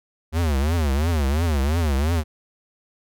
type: tone with vibrato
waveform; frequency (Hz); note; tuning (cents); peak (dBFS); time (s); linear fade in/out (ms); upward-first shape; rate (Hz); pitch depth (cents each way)
square; 75.8; D#2; -45; -19; 0.32-2.24; 50; triangle; 2.9; 260
effects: none